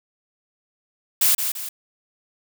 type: noise with echo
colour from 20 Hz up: blue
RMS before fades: -17 dBFS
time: 1.21-1.35 s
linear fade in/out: 5 ms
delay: 170 ms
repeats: 2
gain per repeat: -7 dB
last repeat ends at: 1.69 s
effects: none